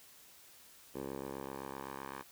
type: tone with band-pass filter sweep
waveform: 10% pulse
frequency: 67.8 Hz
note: C#2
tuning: 38 cents flat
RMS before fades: -44 dBFS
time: 0.94-2.23 s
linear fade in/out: 20 ms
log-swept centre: 470 to 1200 Hz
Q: 1.3
effects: white hiss -59 dBFS RMS until 2.31 s